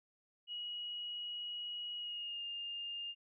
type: tone with pitch glide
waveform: sine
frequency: 2904 to 2815 Hz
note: F#7 to F7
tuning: -33 to +13 cents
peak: -40 dBFS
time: 0.47-3.15 s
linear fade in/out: 50 ms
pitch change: -54 cents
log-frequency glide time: 1.98-2.44 s
effects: none